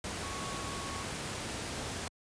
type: tone in noise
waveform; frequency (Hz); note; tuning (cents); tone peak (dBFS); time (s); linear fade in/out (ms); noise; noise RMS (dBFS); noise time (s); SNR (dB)
sine; 1108.7; C#6; 0; -43; 0.23-1.03; 2; pink; -38; 0.04-2.08; -8
effects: high-pass 60 Hz 12 dB/octave + resampled to 22050 Hz